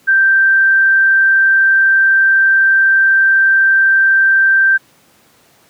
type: tone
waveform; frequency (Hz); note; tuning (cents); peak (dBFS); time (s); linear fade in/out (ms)
sine; 1568; G6; 0; -7; 0.07-4.78; 20
effects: pink hiss -50 dBFS RMS until 5.69 s + high-pass 150 Hz 12 dB/octave